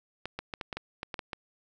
clicks, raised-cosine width 0.3 ms, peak -19 dBFS, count 10, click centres 0.256 / 0.39 / 0.538 / 0.612 / 0.728 / 0.77 / 1.031 / 1.142 / 1.192 / 1.332 s, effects none

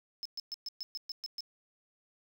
triangle tone bursts, 5220 Hz, E8, 18 cents flat, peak -35 dBFS, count 9, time 0.23-1.406 s, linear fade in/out 0 ms, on 24 ms, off 120 ms, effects none

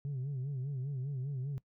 sine tone with vibrato, 135.1 Hz, C#3, 44 cents flat, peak -32 dBFS, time 0.05-1.58 s, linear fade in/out 0 ms, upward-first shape sine, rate 5 Hz, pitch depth 120 cents each way, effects noise-tail reverb RT60 0.1 s tail -22 dB re dry + tanh soft clip ceiling -33 dBFS

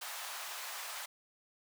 pink high-pass noise, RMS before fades -43 dBFS, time 0.01-1.06 s, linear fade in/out 10 ms, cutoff 760 Hz, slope 24 dB/octave, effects none

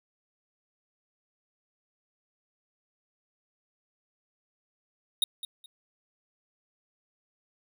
square tone with echo, 3729 Hz, A#7, in tune, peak -22 dBFS, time 5.22-5.24 s, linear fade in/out 2 ms, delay 210 ms, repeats 2, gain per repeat -13 dB, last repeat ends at 5.66 s, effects none

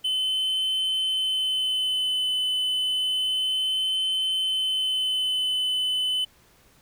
triangle tone with vibrato, 3040 Hz, F#7, 46 cents sharp, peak -21 dBFS, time 0.04-6.25 s, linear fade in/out 10 ms, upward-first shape sine, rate 0.3 Hz, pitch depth 12 cents each way, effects pink hiss -58 dBFS RMS until 6.81 s

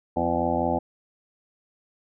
harmonic tone with a mistuned harmonic, 85 Hz, F2, 46 cents flat, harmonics 1 / 2 / 3 / 4 / 6 / 7 / 8 / 9 / 10, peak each -34 / -33 / -29 / -31 / -30 / -29 / -34 / -28 / -31 dBFS, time 0.16-0.79 s, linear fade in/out 10 ms, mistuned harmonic 2, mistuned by +58 cents, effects none

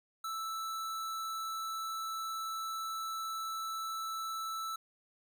square tone, 1318.5 Hz, E6, in tune, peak -37 dBFS, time 0.24-4.76 s, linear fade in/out 5 ms, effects none

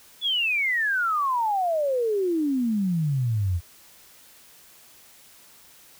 sine exponential sweep, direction down, 3488 to 82.41 Hz, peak -21 dBFS, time 0.21-3.61 s, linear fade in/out 50 ms, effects white hiss -52 dBFS RMS until 5.99 s

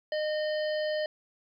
harmonic tone, 612 Hz, D#5, 29 cents flat, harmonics 1 / 3 / 5 / 7 / 8, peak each -28 / -38 / -42 / -45 / -46 dBFS, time 0.12-1.06 s, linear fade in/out 2 ms, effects 11-bit

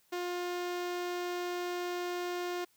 sawtooth tone with notch filter, 354.6 Hz, F4, 26 cents sharp, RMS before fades -36 dBFS, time 0.12-2.65 s, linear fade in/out 10 ms, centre 10000 Hz, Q 1.2, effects white hiss -69 dBFS RMS until 2.76 s

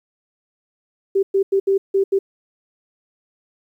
sine tone bursts at uneven times, 390.5 Hz, G4, 7 cents flat, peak -13 dBFS, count 6, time 1.15-1.23 / 1.34-1.43 / 1.52-1.6 / 1.67-1.78 / 1.94-2.04 / 2.12-2.19 s, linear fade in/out 10 ms, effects 9-bit

